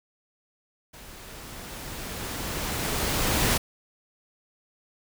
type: noise with level ramp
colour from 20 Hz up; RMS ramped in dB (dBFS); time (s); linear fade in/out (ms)
pink; -46 to -22; 0.93-3.58; 10
effects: none